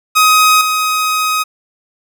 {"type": "tone with level steps", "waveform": "sawtooth", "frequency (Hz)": 1259, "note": "D#6", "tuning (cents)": 20, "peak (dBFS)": [-3, -9], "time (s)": [0.15, 1.44], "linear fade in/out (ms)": 20, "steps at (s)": 0.61, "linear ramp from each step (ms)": 2, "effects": []}